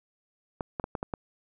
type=clicks; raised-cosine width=1 ms; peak=-17 dBFS; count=6; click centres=0.608 / 0.798 / 0.841 / 0.952 / 1.029 / 1.138 s; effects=none